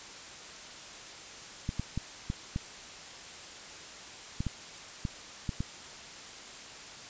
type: clicks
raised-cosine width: 5 ms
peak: -19 dBFS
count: 10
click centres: 1.691 / 1.796 / 1.976 / 2.301 / 2.561 / 4.405 / 4.467 / 5.052 / 5.492 / 5.605 s
effects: white hiss -46 dBFS RMS until 7.09 s + resampled to 16000 Hz